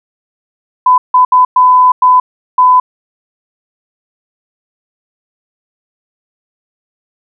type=tone bursts at uneven times; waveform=sine; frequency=1005 Hz; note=B5; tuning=30 cents sharp; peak=-3 dBFS; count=6; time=0.86-0.98 / 1.14-1.25 / 1.32-1.45 / 1.56-1.92 / 2.02-2.2 / 2.58-2.8 s; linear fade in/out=5 ms; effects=none